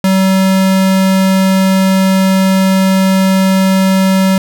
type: tone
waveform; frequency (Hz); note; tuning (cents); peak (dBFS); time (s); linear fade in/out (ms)
square; 190.5; G3; -49; -8; 0.04-4.38; 2
effects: none